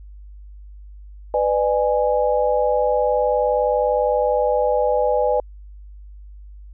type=chord; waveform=sine; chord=G# diminished; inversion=first; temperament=just; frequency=498.4 / 598 / 830.6 Hz; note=B4 / D5 / G#5; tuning=+16 / +31 / 0 cents; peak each=-19 / -20 / -22 dBFS; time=1.34-5.4 s; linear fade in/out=2 ms; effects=added 50 Hz sine -37 dBFS peak until 6.73 s